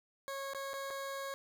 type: tone with dropouts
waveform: 20% pulse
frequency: 548 Hz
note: C#5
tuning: 20 cents flat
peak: -34 dBFS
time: 0.28-1.34 s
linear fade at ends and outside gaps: 0 ms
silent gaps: 0.535-0.547 / 0.733-0.739 / 0.904-0.907 s
effects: none